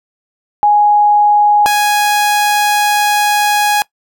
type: tone pair in turn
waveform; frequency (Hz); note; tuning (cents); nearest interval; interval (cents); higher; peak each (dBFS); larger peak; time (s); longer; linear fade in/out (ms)
sine / sawtooth; 830.6 / 830.6; G#5 / G#5; 0 / 0; unison; 0; neither; -6; neither; 0.63-1.66 / 1.66-3.82; second; 0
effects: noise-tail reverb RT60 0.1 s tail -21 dB re dry